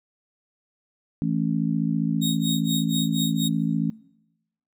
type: harmonic tone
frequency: 55 Hz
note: A1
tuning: in tune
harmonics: 3 / 4 / 5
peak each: -25 / -26 / -27 dBFS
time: 1.22-3.9 s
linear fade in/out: 0 ms
type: tone with tremolo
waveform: sawtooth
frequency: 3749 Hz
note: A#7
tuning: 9 cents sharp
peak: -22 dBFS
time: 2.21-3.49 s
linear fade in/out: 20 ms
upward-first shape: sine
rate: 4.2 Hz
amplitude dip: 95%
effects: noise-tail reverb RT60 0.9 s tail -22 dB re dry